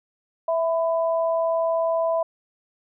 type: tone pair together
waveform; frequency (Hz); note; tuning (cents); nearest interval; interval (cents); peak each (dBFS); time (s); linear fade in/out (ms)
sine; 658 / 1000.3; E5 / B5; -3 / +22; perfect fifth; 725; -20 / -28; 0.48-2.23; 5
effects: none